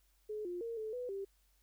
sine tone with pitch steps, 425.6 / 353.5 / 462 / 435.6 / 495 / 393 Hz, G#4 / F4 / A#4 / A4 / B4 / G4, +42 / +21 / -16 / -17 / +4 / +4 cents, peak -38 dBFS, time 0.29-1.25 s, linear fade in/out 10 ms, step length 160 ms, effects added 48 Hz sine -70 dBFS peak until 1.62 s + white hiss -75 dBFS RMS until 1.62 s

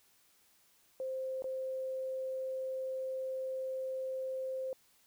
sine tone with dropouts, 523.3 Hz, C5, in tune, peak -35 dBFS, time 1-4.73 s, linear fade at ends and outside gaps 1 ms, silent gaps 1.422-1.442 s, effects white hiss -68 dBFS RMS until 5.06 s

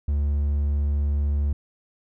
triangle tone, 72.2 Hz, D2, 29 cents flat, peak -18 dBFS, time 0.08-1.53 s, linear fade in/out 5 ms, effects none

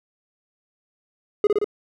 triangle tone with echo, 415.3 Hz, G#4, in tune, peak -11 dBFS, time 1.44-1.47 s, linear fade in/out 2 ms, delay 58 ms, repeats 3, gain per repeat -2 dB, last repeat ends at 1.644 s, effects none

